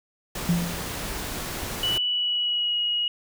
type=noise; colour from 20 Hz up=pink; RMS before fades=-32 dBFS; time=0.35-1.98 s; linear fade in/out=5 ms
type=tone with exponential decay; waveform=sine; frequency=172.1 Hz; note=F3; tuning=25 cents flat; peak=-17 dBFS; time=0.49-1.09 s; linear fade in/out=2 ms; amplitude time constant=130 ms
type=tone with pitch glide; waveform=sine; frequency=2960 to 2896 Hz; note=F#7 to F#7; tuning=0 to -38 cents; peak=-22 dBFS; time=1.83-3.08 s; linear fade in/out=2 ms; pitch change=-38 cents; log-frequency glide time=2.01-2.78 s
effects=none